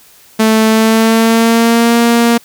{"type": "tone with pitch glide", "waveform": "sawtooth", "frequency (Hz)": [220, 234.4], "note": ["A3", "A#3"], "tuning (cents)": [0, 10], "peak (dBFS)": -3, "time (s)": [0.39, 2.38], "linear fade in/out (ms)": 10, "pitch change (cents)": 110, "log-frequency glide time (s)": [0.68, 1.97], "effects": ["white hiss -43 dBFS RMS until 2.44 s"]}